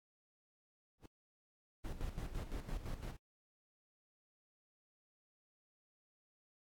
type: noise with exponential growth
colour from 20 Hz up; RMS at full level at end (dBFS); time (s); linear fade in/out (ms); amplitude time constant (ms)
brown; -45; 0.98-1.06; 5; 17
type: noise with tremolo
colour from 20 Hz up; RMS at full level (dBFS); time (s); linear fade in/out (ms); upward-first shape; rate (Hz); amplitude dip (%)
brown; -41; 1.84-3.17; 10; square; 5.9; 60
effects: AAC 64 kbps